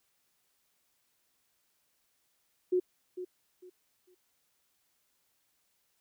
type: tone with echo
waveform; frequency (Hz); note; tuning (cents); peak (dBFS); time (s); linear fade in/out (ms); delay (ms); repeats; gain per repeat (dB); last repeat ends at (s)
sine; 364.1; F#4; -28; -24; 2.72-2.8; 10; 450; 3; -12; 4.15
effects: white hiss -75 dBFS RMS until 6 s